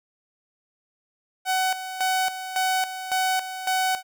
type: tone with tremolo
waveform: sawtooth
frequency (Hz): 750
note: F#5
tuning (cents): +23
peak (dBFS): -17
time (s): 1.45-4.03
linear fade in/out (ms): 50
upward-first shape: square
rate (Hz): 1.8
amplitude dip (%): 70
effects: none